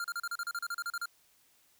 square tone bursts, 1396.9 Hz, F6, in tune, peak -34 dBFS, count 14, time 0-1.057 s, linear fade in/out 2 ms, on 43 ms, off 35 ms, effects white hiss -67 dBFS RMS until 1.79 s

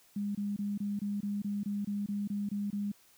sine tone bursts, 203.6 Hz, G#3, 34 cents flat, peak -31 dBFS, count 13, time 0.16-2.918 s, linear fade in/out 5 ms, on 190 ms, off 24 ms, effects white hiss -63 dBFS RMS until 3.17 s

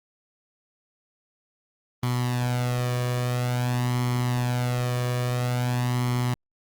sawtooth tone with flanger, 123.5 Hz, B2, in tune, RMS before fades -25 dBFS, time 2.03-6.34 s, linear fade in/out 0 ms, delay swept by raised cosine 0.94 to 1.74 ms, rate 0.49 Hz, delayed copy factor +0.65, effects Opus 24 kbps

